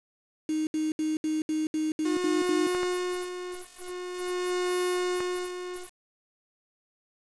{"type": "tone bursts", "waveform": "sine", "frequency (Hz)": 311.1, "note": "D#4", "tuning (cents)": 0, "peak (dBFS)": -25, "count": 9, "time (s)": [0.49, 2.67], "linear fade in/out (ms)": 2, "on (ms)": 180, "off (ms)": 70}
{"type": "tone with tremolo", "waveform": "45% pulse", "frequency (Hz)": 360.7, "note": "F#4", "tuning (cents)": -44, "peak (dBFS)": -25, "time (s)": [2.05, 5.9], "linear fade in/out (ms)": 5, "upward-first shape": "sine", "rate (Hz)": 0.45, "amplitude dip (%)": 85}
{"type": "clicks", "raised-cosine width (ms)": 0.5, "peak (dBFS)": -19, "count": 3, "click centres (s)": [2.749, 2.832, 5.205]}
{"effects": ["resampled to 22050 Hz", "7-bit"]}